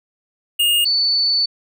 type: tone pair in turn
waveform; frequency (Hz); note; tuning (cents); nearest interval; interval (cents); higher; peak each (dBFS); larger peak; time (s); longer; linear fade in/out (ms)
square / sine; 2841 / 4486; F7 / C#8; +29 / +20; minor sixth; 791; second; -14; neither; 0.59-0.85 / 0.85-1.46; second; 10
effects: none